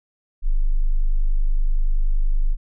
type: tone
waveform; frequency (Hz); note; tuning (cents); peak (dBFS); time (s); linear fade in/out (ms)
sine; 25.29; G#0; -45; -14; 0.42-2.57; 50
effects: none